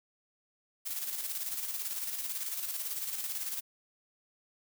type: noise with tremolo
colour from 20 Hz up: blue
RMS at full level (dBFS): -35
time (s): 0.85-3.61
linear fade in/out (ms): 20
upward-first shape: square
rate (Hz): 18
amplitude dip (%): 45
effects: none